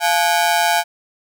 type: ring-modulated tone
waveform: sawtooth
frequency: 777 Hz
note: G5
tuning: 16 cents flat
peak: -7 dBFS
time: 0-0.84 s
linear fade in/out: 50 ms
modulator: 82.6 Hz
effects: none